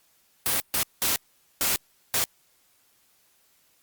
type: noise bursts at uneven times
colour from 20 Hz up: white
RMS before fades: -24 dBFS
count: 5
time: 0.46-0.6 / 0.74-0.83 / 1.02-1.16 / 1.61-1.76 / 2.14-2.24 s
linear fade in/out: 0 ms
effects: white hiss -64 dBFS RMS until 3.82 s + Opus 48 kbps